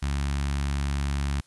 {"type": "tone with notch filter", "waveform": "sawtooth", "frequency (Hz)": 70, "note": "C#2", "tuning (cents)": 18, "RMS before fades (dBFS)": -27, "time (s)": [0.02, 1.41], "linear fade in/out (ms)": 10, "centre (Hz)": 480, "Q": 0.59, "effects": ["white hiss -61 dBFS RMS until 1.46 s", "resampled to 24000 Hz"]}